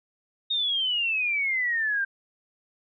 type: exponential sweep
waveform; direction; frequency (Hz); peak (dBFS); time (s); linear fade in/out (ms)
sine; down; 3729 to 1568; -23; 0.5-2.05; 10
effects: none